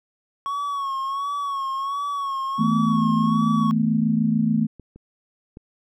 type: tone with vibrato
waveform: triangle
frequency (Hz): 1108.7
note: C#6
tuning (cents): 0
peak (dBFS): -22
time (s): 0.46-3.71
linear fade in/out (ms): 0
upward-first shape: sine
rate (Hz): 1.4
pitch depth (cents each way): 57
type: chord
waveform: sine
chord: E suspended fourth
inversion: none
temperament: equal with one note detuned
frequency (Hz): 160.96 / 220 / 246.9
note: E3 / A3 / B3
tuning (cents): -41 / 0 / 0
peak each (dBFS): -24 / -19 / -25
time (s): 2.58-4.67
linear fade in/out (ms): 20
type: clicks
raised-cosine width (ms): 3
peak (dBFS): -29 / -31 / -26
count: 3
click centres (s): 4.797 / 4.96 / 5.571
effects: none